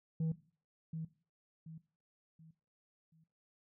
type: tone with echo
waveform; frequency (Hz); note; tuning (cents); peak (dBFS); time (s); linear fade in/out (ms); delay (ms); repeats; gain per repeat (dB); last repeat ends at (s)
sine; 160.7; E3; -44; -29; 0.2-0.32; 5; 730; 4; -9; 3.24
effects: noise-tail reverb RT60 0.4 s tail -17 dB re dry + tanh soft clip ceiling -31 dBFS